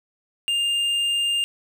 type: tone with hard clipping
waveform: triangle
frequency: 2806 Hz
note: F7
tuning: 8 cents sharp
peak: -21 dBFS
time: 0.48-1.44 s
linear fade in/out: 0 ms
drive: 9 dB
effects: none